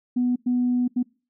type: tone bursts at uneven times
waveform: sine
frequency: 246.9 Hz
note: B3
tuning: in tune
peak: -18 dBFS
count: 3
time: 0.16-0.36 / 0.46-0.88 / 0.96-1.03 s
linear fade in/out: 10 ms
effects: noise-tail reverb RT60 0.4 s tail -26 dB re dry + tanh soft clip ceiling -14 dBFS